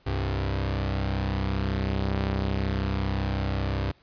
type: tone pair together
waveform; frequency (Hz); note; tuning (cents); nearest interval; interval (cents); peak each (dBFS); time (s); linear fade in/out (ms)
sawtooth; 65.41 / 98; C2 / G2; 0 / 0; perfect fifth; 700; -24; 0.06-3.92; 10
effects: pink hiss -61 dBFS RMS until 4.02 s + resampled to 11025 Hz